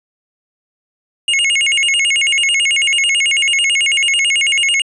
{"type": "tone with vibrato", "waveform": "square", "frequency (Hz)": 2489, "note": "D#7", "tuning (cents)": 0, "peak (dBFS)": -12, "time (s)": [1.28, 4.82], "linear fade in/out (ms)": 2, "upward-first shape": "square", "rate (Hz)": 9.1, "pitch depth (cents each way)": 230, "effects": ["resampled to 22050 Hz"]}